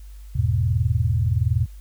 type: chord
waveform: sine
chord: E major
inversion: none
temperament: equal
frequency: 82.41 / 103.83 / 123.47 Hz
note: E2 / G#2 / B2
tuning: 0 / 0 / 0 cents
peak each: -22 dBFS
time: 0.35-1.66 s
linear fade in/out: 10 ms
effects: added 50 Hz sine -37 dBFS peak until 1.8 s + white hiss -57 dBFS RMS until 1.8 s